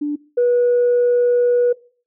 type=tone pair in turn; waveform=sine; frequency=293.7 / 486.2 Hz; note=D4 / B4; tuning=0 / -27 cents; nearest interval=major sixth; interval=873 cents; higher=second; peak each=-18 / -11 dBFS; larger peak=second; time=0.01-0.16 / 0.37-1.73 s; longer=second; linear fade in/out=10 ms; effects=noise-tail reverb RT60 0.4 s tail -20 dB re dry + tanh soft clip ceiling -9 dBFS